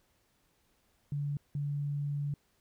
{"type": "tone bursts at uneven times", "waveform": "sine", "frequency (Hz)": 144, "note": "D3", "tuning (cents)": -34, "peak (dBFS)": -31, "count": 2, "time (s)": [[1.12, 1.37], [1.55, 2.34]], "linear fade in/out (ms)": 2, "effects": ["pink hiss -72 dBFS RMS until 2.6 s"]}